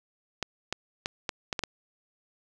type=clicks; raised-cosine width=0.2 ms; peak=-12 dBFS; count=7; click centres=0.427 / 0.726 / 1.059 / 1.292 / 1.528 / 1.592 / 1.637 s; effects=none